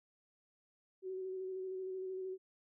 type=tone with vibrato; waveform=sine; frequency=375.7 Hz; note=F#4; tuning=26 cents sharp; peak=-39 dBFS; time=1.02-2.38 s; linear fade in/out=50 ms; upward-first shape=square; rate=13 Hz; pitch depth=17 cents each way; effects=none